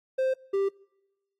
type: tone pair in turn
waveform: triangle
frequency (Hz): 523.3 / 393.4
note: C5 / G4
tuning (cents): 0 / +6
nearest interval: perfect fourth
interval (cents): 494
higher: first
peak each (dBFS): -21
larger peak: neither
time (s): 0.18-0.34 / 0.53-0.69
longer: neither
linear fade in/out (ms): 10
effects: noise-tail reverb RT60 1.0 s tail -26 dB re dry + AAC 48 kbps